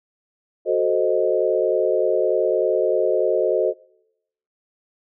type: chord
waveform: sine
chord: F# diminished seventh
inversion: none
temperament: equal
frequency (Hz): 370 / 440 / 523.3 / 622.3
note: F#4 / A4 / C5 / Eb5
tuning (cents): 0 / 0 / 0 / 0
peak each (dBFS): -22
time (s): 0.65-3.74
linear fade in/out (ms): 50
effects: noise-tail reverb RT60 0.9 s tail -26 dB re dry